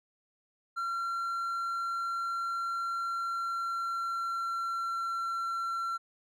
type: tone with pitch glide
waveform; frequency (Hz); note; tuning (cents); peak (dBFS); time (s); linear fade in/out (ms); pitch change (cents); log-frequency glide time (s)
triangle; 1368 to 1357.8; F6 to F6; -36 to -49; -29; 0.76-5.98; 20; -13; 3-5.18
effects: none